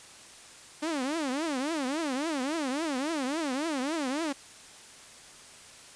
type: tone with vibrato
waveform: sawtooth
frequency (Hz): 290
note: D4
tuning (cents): -22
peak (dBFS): -25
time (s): 0.82-4.33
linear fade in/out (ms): 10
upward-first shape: triangle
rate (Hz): 3.6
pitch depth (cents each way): 290
effects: white hiss -50 dBFS RMS until 5.95 s + resampled to 22050 Hz